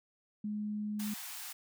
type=tone; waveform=sine; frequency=210 Hz; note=G#3; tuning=19 cents sharp; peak=-34 dBFS; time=0.44-1.14 s; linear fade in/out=5 ms
type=high-pass noise; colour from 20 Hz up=white; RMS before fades=-44 dBFS; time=0.99-1.53 s; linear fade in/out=10 ms; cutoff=690 Hz; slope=96 dB/octave
effects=none